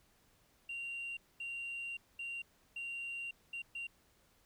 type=tone bursts at uneven times; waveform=sine; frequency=2765 Hz; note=F7; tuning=18 cents flat; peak=-38 dBFS; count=6; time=0.69-1.17 / 1.4-1.97 / 2.19-2.42 / 2.76-3.31 / 3.53-3.62 / 3.75-3.87 s; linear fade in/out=5 ms; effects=tanh soft clip ceiling -37 dBFS + pink hiss -70 dBFS RMS until 4.45 s